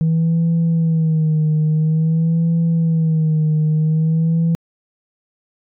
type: tone with vibrato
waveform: sine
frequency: 160.3 Hz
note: E3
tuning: 48 cents flat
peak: -11 dBFS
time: 0.01-4.55 s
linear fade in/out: 0 ms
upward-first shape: sine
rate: 0.49 Hz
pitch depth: 66 cents each way
effects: tanh soft clip ceiling -11 dBFS